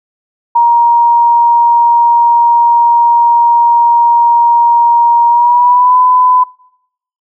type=tone with pitch glide; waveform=sine; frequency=942 to 1003.8 Hz; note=A#5 to B5; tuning=+18 to +28 cents; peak=-4 dBFS; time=0.55-6.44 s; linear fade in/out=10 ms; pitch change=+110 cents; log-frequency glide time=5.28-5.96 s; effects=noise-tail reverb RT60 0.8 s tail -26 dB re dry